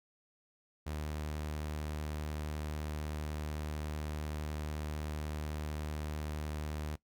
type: tone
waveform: sawtooth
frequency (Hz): 75.9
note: D#2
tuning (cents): -42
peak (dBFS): -33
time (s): 0.86-6.96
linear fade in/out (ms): 10
effects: noise-tail reverb RT60 0.1 s tail -19 dB re dry